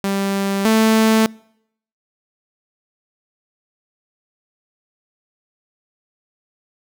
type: tone pair in turn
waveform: sawtooth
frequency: 196.8 / 220.9 Hz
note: G3 / A3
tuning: +7 / +7 cents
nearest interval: major second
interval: 200 cents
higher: second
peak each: -14 / -8 dBFS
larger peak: second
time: 0.04-0.65 / 0.65-1.26 s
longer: neither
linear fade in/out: 0 ms
effects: noise-tail reverb RT60 0.7 s tail -26 dB re dry